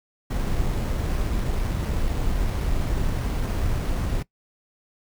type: noise with sample-and-hold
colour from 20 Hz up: brown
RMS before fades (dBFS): -24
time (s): 0.3-4.23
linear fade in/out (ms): 10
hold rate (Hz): 7350
effects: noise-tail reverb RT60 0.1 s tail -21 dB re dry